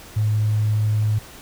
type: tone with tanh clipping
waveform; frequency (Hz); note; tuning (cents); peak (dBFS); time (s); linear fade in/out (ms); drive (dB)
triangle; 107; A2; -48; -16; 0.16-1.19; 10; 2
effects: pink hiss -42 dBFS RMS until 1.41 s